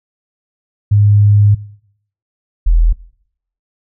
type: tone pair in turn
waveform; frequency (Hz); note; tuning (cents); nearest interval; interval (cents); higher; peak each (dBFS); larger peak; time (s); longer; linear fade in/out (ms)
sine; 103.1 / 41.25; G#2 / E1; -12 / +2; octave + major third; 1586; first; -6; neither; 0.91-1.55 / 2.66-2.93; first; 10
effects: noise-tail reverb RT60 0.7 s tail -21 dB re dry